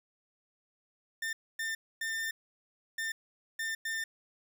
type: tone bursts at uneven times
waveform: 40% pulse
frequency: 1798 Hz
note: A6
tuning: 37 cents sharp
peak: -32 dBFS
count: 6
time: 1.22-1.33 / 1.59-1.75 / 2.01-2.31 / 2.98-3.12 / 3.59-3.75 / 3.85-4.04 s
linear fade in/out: 5 ms
effects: none